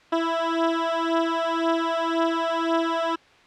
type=beating tone pair; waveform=15% pulse; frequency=329.6 / 331.5 Hz; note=E4 / E4; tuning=0 / +10 cents; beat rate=1.9 Hz; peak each=-18 dBFS; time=0.12-3.16 s; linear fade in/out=10 ms; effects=white hiss -53 dBFS RMS until 3.46 s + low-pass 3000 Hz 12 dB/octave